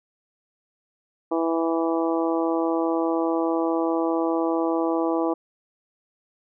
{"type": "harmonic tone", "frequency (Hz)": 164.81, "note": "E3", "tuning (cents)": 0, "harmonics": [2, 3, 4, 5, 6, 7], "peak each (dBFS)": [-23, -27, -29, -31, -33, -34], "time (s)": [1.31, 5.34], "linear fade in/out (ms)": 10, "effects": []}